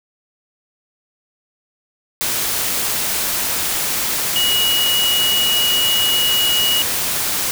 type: tone in noise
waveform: sine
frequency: 2906 Hz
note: F#7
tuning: 32 cents flat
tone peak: -15 dBFS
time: 4.36-6.82 s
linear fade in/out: 0 ms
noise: white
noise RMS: -20 dBFS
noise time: 2.21-7.51 s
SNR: +2 dB
effects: none